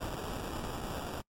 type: noise with sample-and-hold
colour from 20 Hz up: pink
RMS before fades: -38 dBFS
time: 0-1.22 s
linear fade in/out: 20 ms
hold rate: 2100 Hz
effects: noise-tail reverb RT60 0.1 s tail -25 dB re dry + MP3 64 kbps